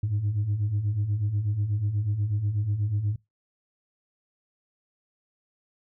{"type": "beating tone pair", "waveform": "sine", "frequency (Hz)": [98, 106.2], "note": ["G2", "G#2"], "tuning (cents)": [0, 39], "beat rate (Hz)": 8.2, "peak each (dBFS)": [-29, -23], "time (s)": [0.03, 3.16], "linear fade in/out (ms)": 5, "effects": ["noise-tail reverb RT60 0.2 s tail -24 dB re dry", "tanh soft clip ceiling -20 dBFS"]}